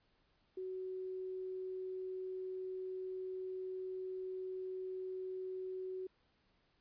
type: tone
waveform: sine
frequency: 373.4 Hz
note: F#4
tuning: 16 cents sharp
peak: -40 dBFS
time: 0.57-6.07 s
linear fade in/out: 5 ms
effects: pink hiss -75 dBFS RMS until 6.8 s + resampled to 11025 Hz